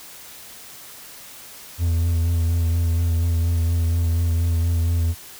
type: tone with vibrato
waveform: triangle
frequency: 84.1 Hz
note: E2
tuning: 35 cents sharp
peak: -15 dBFS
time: 1.78-5.15 s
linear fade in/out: 50 ms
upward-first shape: sine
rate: 4.2 Hz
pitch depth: 27 cents each way
effects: white hiss -41 dBFS RMS until 5.39 s